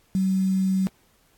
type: tone with quantisation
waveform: sine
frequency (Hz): 190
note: F#3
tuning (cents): +46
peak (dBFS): -19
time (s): 0.15-0.87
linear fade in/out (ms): 0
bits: 7
effects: pink hiss -62 dBFS RMS until 1.37 s + AAC 64 kbps